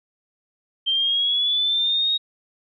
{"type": "linear sweep", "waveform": "sine", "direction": "up", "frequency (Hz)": [3136, 3771], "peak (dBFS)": -18, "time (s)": [0.86, 2.18], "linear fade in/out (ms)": 20, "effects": []}